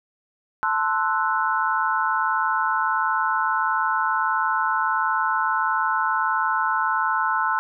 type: chord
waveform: sine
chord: F# half-diminished seventh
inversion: first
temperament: equal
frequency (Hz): 880 / 1046.5 / 1318.5 / 1480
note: A5 / C6 / E6 / F#6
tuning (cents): 0 / 0 / 0 / 0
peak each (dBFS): -25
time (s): 0.63-7.59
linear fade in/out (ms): 0
effects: none